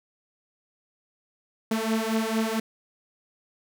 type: beating tone pair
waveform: sawtooth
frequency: 220 / 224.4 Hz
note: A3 / A3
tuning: 0 / +34 cents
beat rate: 4.4 Hz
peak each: -23 dBFS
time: 1.71-2.6 s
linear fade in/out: 5 ms
effects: none